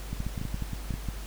clicks, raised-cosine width 5 ms, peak -20 dBFS, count 12, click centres 0.13 / 0.204 / 0.266 / 0.378 / 0.415 / 0.453 / 0.544 / 0.623 / 0.733 / 0.907 / 0.94 / 1.087 s, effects added 50 Hz sine -36 dBFS peak until 1.26 s + pink hiss -45 dBFS RMS until 1.26 s

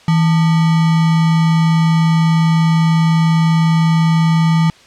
sine tone with sample-and-hold, 162.8 Hz, E3, 21 cents flat, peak -9 dBFS, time 0.08-4.7 s, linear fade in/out 2 ms, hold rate 1050 Hz, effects white hiss -44 dBFS RMS until 4.86 s + low-pass 5000 Hz 12 dB/octave

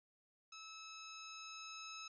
10% pulse tone with level ramp, 1300 Hz, E6, 24 cents flat, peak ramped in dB -43 to -39 dBFS, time 0.52-2.08 s, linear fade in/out 5 ms, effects resampled to 16000 Hz

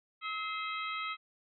harmonic tone with a mistuned harmonic, 643 Hz, E5, 43 cents flat, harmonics 2 / 3 / 4 / 5 / 6, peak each -37 / -41 / -43 / -45 / -47 dBFS, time 0.21-1.17 s, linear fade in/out 50 ms, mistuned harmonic 3, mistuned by +130 cents, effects none

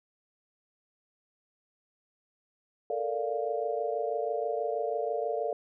sine chord, Bb major seventh, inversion third, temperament equal, 440 / 466.2 / 587.3 / 698.5 Hz, A4 / Bb4 / D5 / F5, 0 / 0 / 0 / 0 cents, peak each -34 dBFS, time 2.9-5.53 s, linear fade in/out 2 ms, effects none

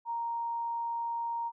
sine tone, 932.3 Hz, A#5, in tune, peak -31 dBFS, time 0.05-1.52 s, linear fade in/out 50 ms, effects none

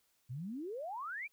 sine exponential sweep, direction up, 114 to 2471 Hz, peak -39 dBFS, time 0.29-1.28 s, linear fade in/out 20 ms, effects white hiss -75 dBFS RMS until 1.32 s

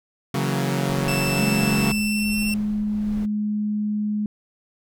sawtooth chord, F# dominant seventh, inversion second, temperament equal with one note detuned, 138.59 / 164.81 / 185 / 229.7 Hz, C#3 / E3 / F#3 / A#3, 0 / 0 / 0 / -25 cents, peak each -20 / -26 / -22 / -26 dBFS, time 0.34-1.92 s, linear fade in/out 5 ms
brown noise with tremolo, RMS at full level -34 dBFS, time 0.89-3.26 s, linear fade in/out 10 ms, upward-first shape triangle, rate 1.4 Hz, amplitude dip 65%
sawtooth tone with pitch glide, 2657 to 2702 Hz, E7 to E7, +13 to +42 cents, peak -22 dBFS, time 1.08-2.54 s, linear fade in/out 2 ms, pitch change +29 cents, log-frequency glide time 1.88-2.29 s
sine tone, 210 Hz, G#3, 19 cents sharp, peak -21 dBFS, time 1.39-4.26 s, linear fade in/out 2 ms
effects none

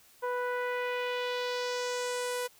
sawtooth tone with low-pass filter sweep, 493.5 Hz, B4, 1 cent flat, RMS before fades -33 dBFS, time 0.22-2.48 s, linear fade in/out 20 ms, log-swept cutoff 1200 to 12000 Hz, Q 1.8, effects white hiss -60 dBFS RMS until 2.59 s

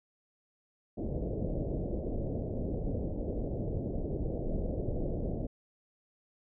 pink low-pass noise, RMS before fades -34 dBFS, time 0.97-5.47 s, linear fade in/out 10 ms, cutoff 620 Hz, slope 48 dB/octave, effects none

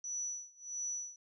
sine tone with tremolo, 5920 Hz, F#8, in tune, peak -35 dBFS, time 0.04-1.16 s, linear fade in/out 2 ms, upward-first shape sine, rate 1.5 Hz, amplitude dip 95%, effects none

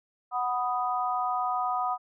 sine chord, B major, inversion second, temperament equal, 740 / 987.8 / 1244.5 Hz, F#5 / B5 / D#6, 0 / 0 / 0 cents, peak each -29 / -32 / -30 dBFS, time 0.31-1.98 s, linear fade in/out 50 ms, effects none

